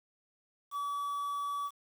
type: tone with quantisation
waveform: triangle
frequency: 1144 Hz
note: D6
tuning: 46 cents flat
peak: -31 dBFS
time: 0.71-1.71 s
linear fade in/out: 50 ms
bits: 9
effects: none